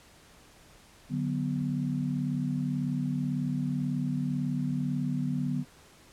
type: chord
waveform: sine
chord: B minor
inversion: first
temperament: equal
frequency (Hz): 146.83 / 185 / 246.9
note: D3 / F#3 / B3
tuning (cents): 0 / 0 / 0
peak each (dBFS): -31 / -34 / -31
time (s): 1.09-5.65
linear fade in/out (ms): 50
effects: pink hiss -56 dBFS RMS until 6.12 s + low-pass 11000 Hz 12 dB/octave